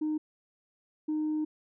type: tone bursts at uneven times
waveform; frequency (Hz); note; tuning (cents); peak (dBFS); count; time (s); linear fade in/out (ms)
sine; 307.4; D#4; -21; -26; 2; 0.01-0.18 / 1.08-1.45; 10
effects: tanh soft clip ceiling -25 dBFS